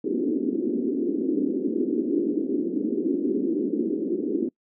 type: band-pass noise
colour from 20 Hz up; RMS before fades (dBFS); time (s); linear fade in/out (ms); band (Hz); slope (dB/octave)
pink; -25; 0.04-4.49; 5; 240 to 390; 48
effects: noise-tail reverb RT60 0.1 s tail -25 dB re dry